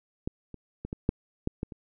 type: clicks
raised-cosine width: 3 ms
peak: -17 / -28 / -22 / -20 / -10 / -14 / -18 / -28 dBFS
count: 8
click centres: 0.275 / 0.543 / 0.85 / 0.929 / 1.091 / 1.474 / 1.631 / 1.722 s
effects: none